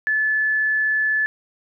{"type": "tone", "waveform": "sine", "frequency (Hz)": 1732, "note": "A6", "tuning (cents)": -28, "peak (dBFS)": -17, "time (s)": [0.07, 1.26], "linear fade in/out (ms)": 0, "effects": []}